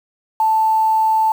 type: tone with quantisation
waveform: sine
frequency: 880 Hz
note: A5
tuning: in tune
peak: -12 dBFS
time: 0.4-1.32 s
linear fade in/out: 2 ms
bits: 6
effects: none